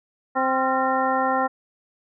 harmonic tone with a mistuned harmonic, 261.6 Hz, C4, in tune, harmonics 1 / 2 / 3 / 4 / 5 / 7, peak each -28 / -26 / -23 / -26 / -27 / -31 dBFS, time 0.35-1.48 s, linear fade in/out 20 ms, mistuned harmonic 5, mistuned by +74 cents, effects none

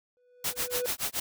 triangle tone with exponential growth, 493.9 Hz, B4, in tune, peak -25 dBFS, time 0.17-0.86 s, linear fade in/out 0 ms, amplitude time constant 150 ms
white noise with tremolo, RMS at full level -29 dBFS, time 0.44-1.2 s, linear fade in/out 5 ms, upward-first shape sine, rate 7 Hz, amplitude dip 100%
effects none

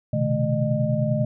sine tone cluster, 122.1 / 132.2 / 154.4 / 214.4 / 609 Hz, B2 / C3 / D#3 / A3 / D#5, -19 / +18 / -13 / -45 / -37 cents, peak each -26 dBFS, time 0.13-1.25 s, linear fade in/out 5 ms, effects none

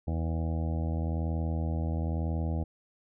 harmonic tone, 81 Hz, E2, 30 cents flat, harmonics 1 / 2 / 3 / 4 / 6 / 7 / 8 / 9 / 10, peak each -29 / -35 / -39 / -41 / -45 / -46 / -47 / -48 / -49 dBFS, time 0.07-2.64 s, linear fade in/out 10 ms, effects none

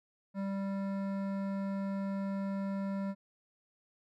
sine tone with hard clipping, 196 Hz, G3, in tune, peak -35 dBFS, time 0.34-3.15 s, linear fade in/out 50 ms, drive 14 dB, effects none

